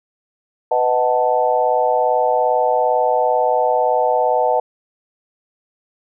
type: chord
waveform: sine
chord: B dominant seventh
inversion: none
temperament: equal with one note detuned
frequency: 499.6 / 622.3 / 740 / 880 Hz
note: B4 / D#5 / F#5 / A5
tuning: +20 / 0 / 0 / 0 cents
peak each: -19 dBFS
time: 0.71-4.6 s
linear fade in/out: 5 ms
effects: none